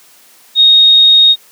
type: tone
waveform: sine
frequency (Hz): 3729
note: A#7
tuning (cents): 0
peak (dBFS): -3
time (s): 0.55-1.36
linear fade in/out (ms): 50
effects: white hiss -44 dBFS RMS until 1.51 s + high-pass 200 Hz 12 dB/octave